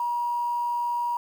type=tone with quantisation; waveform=sine; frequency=957 Hz; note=A#5; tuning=45 cents sharp; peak=-24 dBFS; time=0-1.17 s; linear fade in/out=2 ms; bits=8; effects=none